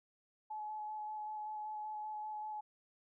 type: tone with vibrato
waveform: sine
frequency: 853 Hz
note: G#5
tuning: 46 cents sharp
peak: -40 dBFS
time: 0.5-2.61 s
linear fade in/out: 10 ms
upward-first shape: square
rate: 5.2 Hz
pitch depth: 11 cents each way
effects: none